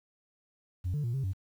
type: tone with pitch steps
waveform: sine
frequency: 90.2 / 147.8 / 118.2 / 134.9 / 94.9 Hz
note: F#2 / D3 / A#2 / C#3 / F#2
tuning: -44 / +11 / +24 / -47 / +44 cents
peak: -27 dBFS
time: 0.84-1.335 s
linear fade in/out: 20 ms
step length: 99 ms
effects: tanh soft clip ceiling -27 dBFS + 10-bit